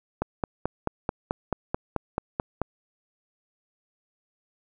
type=click train; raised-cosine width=1 ms; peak=-11 dBFS; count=12; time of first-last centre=0.22-2.617 s; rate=4.59 Hz; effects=none